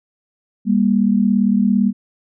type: tone pair together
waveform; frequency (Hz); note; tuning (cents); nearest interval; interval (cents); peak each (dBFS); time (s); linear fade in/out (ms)
sine; 200 / 237.7; G3 / A#3; +35 / +34; minor third; 299; -14 / -16; 0.65-1.93; 50
effects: none